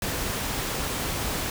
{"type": "noise", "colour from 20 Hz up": "pink", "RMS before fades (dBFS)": -29, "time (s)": [0.02, 1.5], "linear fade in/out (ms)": 2, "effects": []}